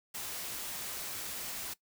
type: noise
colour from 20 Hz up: white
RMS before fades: -40 dBFS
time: 0.14-1.74 s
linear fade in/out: 10 ms
effects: noise-tail reverb RT60 0.1 s tail -19 dB re dry